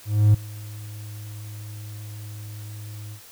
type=tone with ADSR envelope; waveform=triangle; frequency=105.4 Hz; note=G#2; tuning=26 cents sharp; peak=-8 dBFS; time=0.05-3.21 s; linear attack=290 ms; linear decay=9 ms; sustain=-24 dB; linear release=88 ms; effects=tanh soft clip ceiling -5 dBFS + white hiss -47 dBFS RMS until 3.31 s